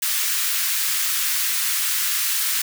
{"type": "high-pass noise", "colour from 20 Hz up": "white", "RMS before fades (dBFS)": -22, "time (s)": [0.02, 2.62], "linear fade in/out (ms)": 5, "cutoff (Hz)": 1300, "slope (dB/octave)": 24, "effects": []}